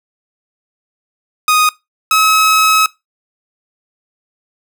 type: tone pair in turn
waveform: sawtooth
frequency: 1244.5 / 1283.2 Hz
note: D#6 / E6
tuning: 0 / -47 cents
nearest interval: minor second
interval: 53 cents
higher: second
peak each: -5 dBFS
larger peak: neither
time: 1.48-1.69 / 2.11-2.86 s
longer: second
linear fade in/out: 2 ms
effects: noise-tail reverb RT60 0.2 s tail -21 dB re dry